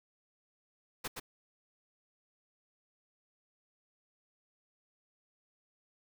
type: noise with echo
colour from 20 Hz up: pink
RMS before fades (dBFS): -38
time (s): 1.04-1.08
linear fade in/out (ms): 10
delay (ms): 120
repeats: 1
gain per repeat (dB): -4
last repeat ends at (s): 1.2
effects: none